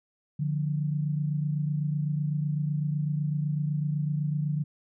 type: tone pair together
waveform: sine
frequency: 147.75 / 175.7 Hz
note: D3 / F3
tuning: +11 / +11 cents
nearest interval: minor third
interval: 300 cents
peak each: -26 / -33 dBFS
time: 0.39-4.64 s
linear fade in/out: 10 ms
effects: none